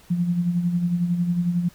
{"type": "tone with tremolo", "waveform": "sine", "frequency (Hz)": 174.61, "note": "F3", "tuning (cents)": 0, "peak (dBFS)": -17, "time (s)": [0.1, 1.69], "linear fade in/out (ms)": 10, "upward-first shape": "sine", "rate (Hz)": 11, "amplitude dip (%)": 55, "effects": ["pink hiss -52 dBFS RMS until 1.74 s"]}